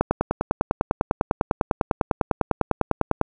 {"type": "click train", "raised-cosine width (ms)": 1, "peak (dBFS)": -4, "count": 33, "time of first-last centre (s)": [0.01, 3.213], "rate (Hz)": 9.99, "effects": []}